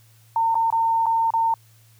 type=tone with dropouts; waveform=sine; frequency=909 Hz; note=A#5; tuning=44 cents flat; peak=-17 dBFS; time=0.36-1.54 s; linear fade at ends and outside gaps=2 ms; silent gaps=0.545-0.553 / 0.703-0.725 / 1.059-1.065 / 1.305-1.337 s; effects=added 112 Hz sine -52 dBFS peak until 1.99 s + white hiss -58 dBFS RMS until 1.99 s